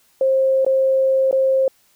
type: tone with dropouts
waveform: sine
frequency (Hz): 531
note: C5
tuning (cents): +25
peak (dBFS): -13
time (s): 0.21-1.68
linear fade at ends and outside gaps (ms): 2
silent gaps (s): 0.648-0.664 / 1.312-1.327
effects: white hiss -58 dBFS RMS until 1.95 s